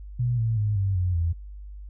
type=tone with pitch steps; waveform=sine; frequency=122.1 / 113.27 / 105.07 / 97.47 / 90.42 / 83.88 Hz; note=B2 / A#2 / G#2 / G2 / F#2 / E2; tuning=-19 / -49 / +21 / -9 / -39 / +31 cents; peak=-21 dBFS; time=0.19-1.33 s; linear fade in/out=10 ms; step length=190 ms; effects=added 50 Hz sine -37 dBFS peak until 1.89 s